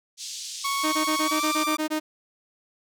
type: band-pass noise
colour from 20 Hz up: white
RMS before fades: -36 dBFS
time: 0.17-1.67 s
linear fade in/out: 50 ms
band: 3400 to 7300 Hz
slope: 24 dB/octave
type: tone with pitch glide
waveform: sawtooth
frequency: 1108.7 to 1181.4 Hz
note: C#6 to D6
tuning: 0 to +10 cents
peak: -21 dBFS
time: 0.64-1.77 s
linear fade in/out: 10 ms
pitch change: +110 cents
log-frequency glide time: 1.23-1.44 s
type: tone bursts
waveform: sawtooth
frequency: 309.4 Hz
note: D#4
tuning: 10 cents flat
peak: -20 dBFS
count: 10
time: 0.83-2 s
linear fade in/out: 20 ms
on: 99 ms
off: 20 ms
effects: none